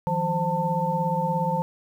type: tone cluster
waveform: sine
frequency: 159.8 / 176.8 / 522 / 893 Hz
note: D#3 / F3 / C5 / A5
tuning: +47 / +22 / -4 / +25 cents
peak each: -28 / -29 / -29 / -25 dBFS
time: 0.07-1.62 s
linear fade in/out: 0 ms
effects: 9-bit